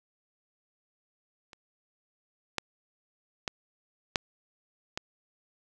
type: clicks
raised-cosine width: 0.2 ms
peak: -30 / -11 / -13 / -7 / -15 dBFS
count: 5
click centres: 1.532 / 2.583 / 3.478 / 4.158 / 4.975 s
effects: none